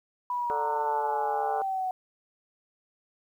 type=exponential sweep; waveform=sine; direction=down; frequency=987.8 to 740 Hz; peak=-27 dBFS; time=0.3-1.91 s; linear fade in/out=2 ms
type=harmonic tone; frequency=147 Hz; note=D3; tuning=2 cents sharp; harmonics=3 / 4 / 5 / 6 / 7 / 8 / 9 / 10; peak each=-34 / -36 / -38 / -40 / -41 / -42 / -43 / -44 dBFS; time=0.5-1.62 s; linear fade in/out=0 ms
effects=10-bit